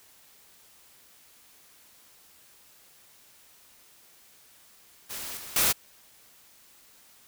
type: noise with level steps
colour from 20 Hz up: white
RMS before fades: -37 / -42 / -23 dBFS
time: 5.09-5.73 s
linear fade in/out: 20 ms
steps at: 5.37 / 5.56 s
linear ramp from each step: 2 ms
effects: white hiss -57 dBFS RMS until 7.27 s